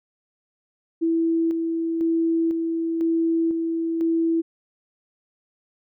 sine tone with tremolo, 329.6 Hz, E4, in tune, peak -18 dBFS, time 1.01-4.42 s, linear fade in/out 20 ms, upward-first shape square, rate 1 Hz, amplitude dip 35%, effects none

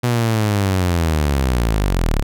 sawtooth linear sweep, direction down, 123.47 to 33.51 Hz, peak -11 dBFS, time 0.03-2.23 s, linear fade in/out 10 ms, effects none

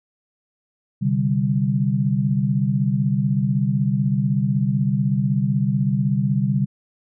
sine chord, C suspended second, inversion none, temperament equal, 130.81 / 146.83 / 196 Hz, C3 / D3 / G3, 0 / 0 / 0 cents, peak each -21 / -22 / -21 dBFS, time 1.01-6.66 s, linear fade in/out 20 ms, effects none

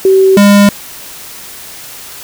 sine / square tone pair in turn, 382.5 / 202.6 Hz, G4 / G#3, -42 / -43 cents, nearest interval major seventh, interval 1101 cents, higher first, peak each -3 / -3 dBFS, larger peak neither, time 0.05-0.37 / 0.37-0.69 s, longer neither, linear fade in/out 2 ms, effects white hiss -29 dBFS RMS until 2.23 s

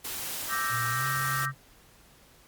white noise, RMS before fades -35 dBFS, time 0.04-1.46 s, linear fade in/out 10 ms
sine chord, E half-diminished seventh, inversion third, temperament equal, 1174.7 / 1318.5 / 1568 / 1864.7 Hz, D6 / E6 / G6 / Bb6, 0 / 0 / 0 / 0 cents, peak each -33 dBFS, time 0.48-1.52 s, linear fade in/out 50 ms
sine tone with pitch glide, 118.9 to 135.01 Hz, A#2 to C#3, +35 to -45 cents, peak -33 dBFS, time 0.69-1.55 s, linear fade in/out 50 ms, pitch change +220 cents, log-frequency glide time 0.9-1.06 s
effects pink hiss -57 dBFS RMS until 2.47 s + MP3 96 kbps

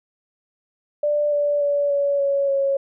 sine tone with pitch steps, 590 / 581.9 / 573.9 / 566 / 558.2 / 550.5 Hz, D5 / D5 / D5 / C#5 / C#5 / C#5, +8 / -16 / -40 / +36 / +12 / -12 cents, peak -17 dBFS, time 1.03-2.77 s, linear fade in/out 5 ms, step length 290 ms, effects none

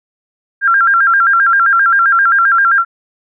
sine tone with vibrato, 1479 Hz, F#6, 1 cent flat, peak -7 dBFS, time 0.61-2.85 s, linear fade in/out 50 ms, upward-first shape square, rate 7.6 Hz, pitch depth 140 cents each way, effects none

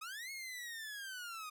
sawtooth linear two-way sweep, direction up then down, 1222 to 2188 to 1222 Hz, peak -40 dBFS, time 0.01-1.5 s, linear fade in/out 10 ms, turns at 0.31 s, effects none

